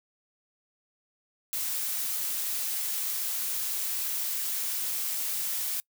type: noise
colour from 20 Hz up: blue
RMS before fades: -31 dBFS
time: 1.53-5.8 s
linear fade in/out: 0 ms
effects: noise-tail reverb RT60 0.1 s tail -25 dB re dry